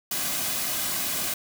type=noise with comb filter; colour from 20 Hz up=white; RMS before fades=-28 dBFS; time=0.11-1.34 s; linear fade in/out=5 ms; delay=2.2 ms; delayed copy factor=-0.5; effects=none